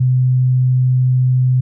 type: tone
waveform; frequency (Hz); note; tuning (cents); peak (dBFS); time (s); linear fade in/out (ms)
sine; 127.6; C3; -43; -10; 0-1.61; 10
effects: none